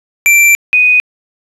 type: tone pair in turn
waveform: square / sine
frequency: 2349 / 2489 Hz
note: D7 / D#7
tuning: 0 / 0 cents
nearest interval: minor second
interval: 100 cents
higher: second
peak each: -5 dBFS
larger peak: neither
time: 0.26-0.55 / 0.73-1 s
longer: first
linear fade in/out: 0 ms
effects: resampled to 32000 Hz + 7-bit